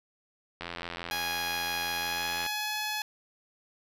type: click train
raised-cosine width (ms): 0.3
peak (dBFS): -20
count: 160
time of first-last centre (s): 0.61-2.463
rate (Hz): 85.8
type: tone with pitch glide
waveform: 10% pulse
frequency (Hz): 828 to 849.3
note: G#5 to G#5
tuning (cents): -5 to +39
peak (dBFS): -22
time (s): 1.11-3.02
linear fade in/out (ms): 2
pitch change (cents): +44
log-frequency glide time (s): 1.92-2.78
effects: none